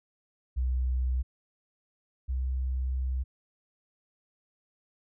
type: tone pair in turn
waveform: sine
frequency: 63.2 / 64.45 Hz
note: B1 / C2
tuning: +41 / -26 cents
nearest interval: unison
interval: 33 cents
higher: second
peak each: -25 / -27 dBFS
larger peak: first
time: 0.56-1.23 / 2.28-3.24 s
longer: second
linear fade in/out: 20 ms
effects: none